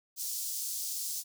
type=high-pass noise; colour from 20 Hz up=pink; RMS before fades=-36 dBFS; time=0.16-1.24 s; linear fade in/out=50 ms; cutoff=5200 Hz; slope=24 dB/octave; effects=none